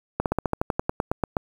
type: slowing click train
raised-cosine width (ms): 1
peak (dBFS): -8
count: 14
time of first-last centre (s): 0.2-1.368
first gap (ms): 58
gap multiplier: 1.07
effects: 7-bit